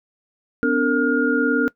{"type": "tone cluster", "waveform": "sine", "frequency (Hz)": [252.3, 290.8, 457.3, 1421], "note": ["B3", "D4", "A#4", "F6"], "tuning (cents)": [37, -17, -33, 30], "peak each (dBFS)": -21, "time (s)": [0.63, 1.68], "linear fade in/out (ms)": 0, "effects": ["noise-tail reverb RT60 0.1 s tail -20 dB re dry"]}